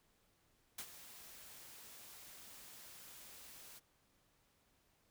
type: noise with ADSR envelope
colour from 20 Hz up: white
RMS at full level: -44 dBFS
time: 0.78-3.8 s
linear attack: 8 ms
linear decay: 63 ms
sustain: -12 dB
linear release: 25 ms
effects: pink hiss -75 dBFS RMS until 5.1 s